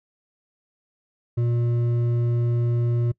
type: tone with hard clipping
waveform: sine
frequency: 119 Hz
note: A#2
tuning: 36 cents sharp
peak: -21 dBFS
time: 1.37-3.12 s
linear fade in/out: 10 ms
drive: 7 dB
effects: noise-tail reverb RT60 0.1 s tail -23 dB re dry